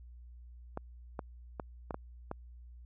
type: clicks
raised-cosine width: 1 ms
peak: -23 dBFS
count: 6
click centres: 0.774 / 1.192 / 1.598 / 1.908 / 1.944 / 2.314 s
effects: added 60 Hz sine -49 dBFS peak until 2.85 s